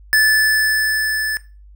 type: tone with level ramp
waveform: square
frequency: 1742 Hz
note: A6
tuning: 18 cents flat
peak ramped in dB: -11 to -20 dBFS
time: 0.13-1.37 s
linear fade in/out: 0 ms
effects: noise-tail reverb RT60 0.3 s tail -17 dB re dry + added 50 Hz sine -40 dBFS peak until 1.75 s